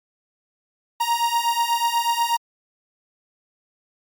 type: beating tone pair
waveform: 45% pulse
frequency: 932.3 / 940.5 Hz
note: A#5 / A#5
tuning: 0 / +15 cents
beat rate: 8.2 Hz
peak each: -23 / -22 dBFS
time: 1-2.37 s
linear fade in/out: 10 ms
effects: Opus 48 kbps